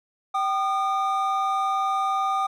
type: tone pair together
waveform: triangle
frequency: 775 / 1218.2 Hz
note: G5 / D#6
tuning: -20 / -37 cents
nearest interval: minor sixth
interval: 783 cents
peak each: -23 / -22 dBFS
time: 0.34-2.47 s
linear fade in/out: 10 ms
effects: none